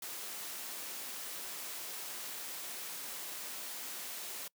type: high-pass noise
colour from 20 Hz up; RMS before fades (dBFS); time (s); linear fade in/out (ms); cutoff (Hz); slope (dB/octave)
white; -43; 0.02-4.48; 5; 230; 12
effects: noise-tail reverb RT60 0.1 s tail -25 dB re dry